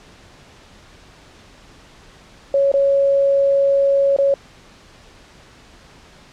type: tone with dropouts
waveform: sine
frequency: 554.4 Hz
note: C#5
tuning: in tune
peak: -12 dBFS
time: 2.54-4.34 s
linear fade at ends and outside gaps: 2 ms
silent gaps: 2.717-2.739 / 4.164-4.186 s
effects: pink hiss -46 dBFS RMS until 6.32 s + low-pass 6000 Hz 12 dB/octave